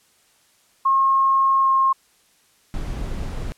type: tone with pitch glide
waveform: sine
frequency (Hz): 1078 to 1070.6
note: C#6 to C6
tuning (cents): -49 to +39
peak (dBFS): -14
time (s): 0.85-1.93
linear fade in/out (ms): 10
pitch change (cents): -12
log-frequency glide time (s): 1.62-1.68
type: noise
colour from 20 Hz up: brown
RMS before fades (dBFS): -27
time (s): 2.74-3.52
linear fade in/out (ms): 0
effects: white hiss -59 dBFS RMS until 3.57 s + low-pass 11000 Hz 12 dB/octave